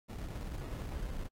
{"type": "noise with sample-and-hold", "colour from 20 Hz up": "brown", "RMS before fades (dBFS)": -40, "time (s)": [0.08, 1.28], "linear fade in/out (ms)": 20, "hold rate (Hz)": 1575, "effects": ["AAC 48 kbps"]}